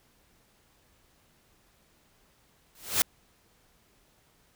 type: noise with exponential growth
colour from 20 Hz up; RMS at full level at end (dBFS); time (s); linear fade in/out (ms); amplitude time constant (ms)
white; -20; 2.75-3.02; 2; 58
effects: pink hiss -65 dBFS RMS until 4.55 s